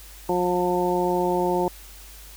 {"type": "harmonic tone", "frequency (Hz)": 178.6, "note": "F3", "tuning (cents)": 39, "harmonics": [1, 2, 3, 4, 5], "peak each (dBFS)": [-29, -23, -28, -29, -26], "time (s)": [0.29, 1.68], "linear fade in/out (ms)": 2, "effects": ["added 50 Hz sine -44 dBFS peak until 2.36 s", "white hiss -46 dBFS RMS until 2.36 s"]}